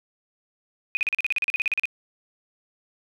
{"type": "tone bursts", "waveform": "sine", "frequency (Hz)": 2489, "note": "D#7", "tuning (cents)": 0, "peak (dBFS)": -20, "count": 16, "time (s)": [0.95, 1.855], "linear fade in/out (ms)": 0, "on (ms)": 20, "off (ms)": 39, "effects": []}